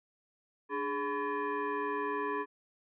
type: tone with frequency modulation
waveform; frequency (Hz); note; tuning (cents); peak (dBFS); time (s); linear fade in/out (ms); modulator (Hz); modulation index
sine; 293.7; D4; 0; -31; 0.69-2.46; 50; 711; 1.8
effects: none